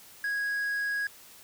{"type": "tone", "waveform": "triangle", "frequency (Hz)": 1654, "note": "G#6", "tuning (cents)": -8, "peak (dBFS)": -26, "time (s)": [0.24, 1.07], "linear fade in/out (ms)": 2, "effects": ["white hiss -52 dBFS RMS until 1.43 s"]}